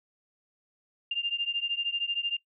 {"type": "beating tone pair", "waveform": "sine", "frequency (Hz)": [2794, 2807], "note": ["F7", "F7"], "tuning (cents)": [0, 8], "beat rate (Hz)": 13, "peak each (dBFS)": [-30, -31], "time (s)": [1.11, 2.37], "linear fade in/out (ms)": 5, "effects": ["noise-tail reverb RT60 0.1 s tail -21 dB re dry"]}